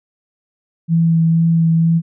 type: tone with vibrato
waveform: sine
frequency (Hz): 164.81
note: E3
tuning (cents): 0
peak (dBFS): -10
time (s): 0.88-2.02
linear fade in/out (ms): 50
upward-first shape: sine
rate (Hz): 2.1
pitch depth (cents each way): 12
effects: none